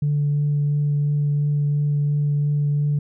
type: tone with vibrato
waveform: sine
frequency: 146 Hz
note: D3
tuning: 10 cents flat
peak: -16 dBFS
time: 0.02-2.99 s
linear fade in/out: 5 ms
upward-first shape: triangle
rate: 2.9 Hz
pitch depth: 11 cents each way
effects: tanh soft clip ceiling -14 dBFS